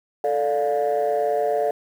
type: chord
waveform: sine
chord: D minor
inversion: second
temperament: just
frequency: 440.5 / 587.3 / 704.8 Hz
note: A4 / D5 / F5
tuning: +2 / 0 / +16 cents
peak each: -22 dBFS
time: 0.24-1.71 s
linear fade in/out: 2 ms
effects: tanh soft clip ceiling -14 dBFS + 8-bit